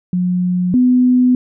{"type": "tone pair in turn", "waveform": "sine", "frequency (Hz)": [180, 250.6], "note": ["F#3", "B3"], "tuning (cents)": [-47, 25], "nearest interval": "tritone", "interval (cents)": 572, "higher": "second", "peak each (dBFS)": [-13, -8], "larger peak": "second", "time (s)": [[0.13, 0.74], [0.74, 1.35]], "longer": "neither", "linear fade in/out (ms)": 2, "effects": []}